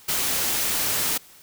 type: noise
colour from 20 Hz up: white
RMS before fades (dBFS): -24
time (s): 0.08-1.18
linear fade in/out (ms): 10
effects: white hiss -50 dBFS RMS until 1.42 s